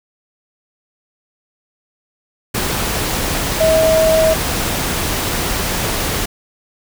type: tone in noise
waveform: sine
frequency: 640 Hz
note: D#5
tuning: 49 cents sharp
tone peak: -10 dBFS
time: 3.6-4.34 s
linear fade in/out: 10 ms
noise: pink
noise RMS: -19 dBFS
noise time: 2.54-6.26 s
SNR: +6 dB
effects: none